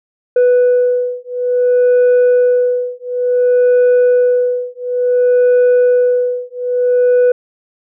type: beating tone pair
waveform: sine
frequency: 493.9 / 494.47 Hz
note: B4 / B4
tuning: 0 / +2 cents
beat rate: 0.57 Hz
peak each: -10 dBFS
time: 0.36-7.32 s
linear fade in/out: 5 ms
effects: tanh soft clip ceiling -6 dBFS